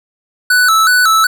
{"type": "tone with vibrato", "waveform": "square", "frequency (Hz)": 1396.9, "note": "F6", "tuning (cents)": 0, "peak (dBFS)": -8, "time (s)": [0.5, 1.27], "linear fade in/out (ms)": 5, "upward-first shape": "square", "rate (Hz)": 2.7, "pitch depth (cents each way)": 110, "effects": []}